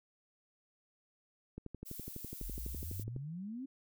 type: click train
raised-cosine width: 3 ms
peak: -31 dBFS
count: 20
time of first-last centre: 1.58-3.163 s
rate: 12 Hz
type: noise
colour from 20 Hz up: violet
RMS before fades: -48 dBFS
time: 1.85-3.04 s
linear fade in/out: 20 ms
type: exponential sweep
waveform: sine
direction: up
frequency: 40.17 to 277.2 Hz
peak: -40 dBFS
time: 2.41-3.66 s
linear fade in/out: 10 ms
effects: none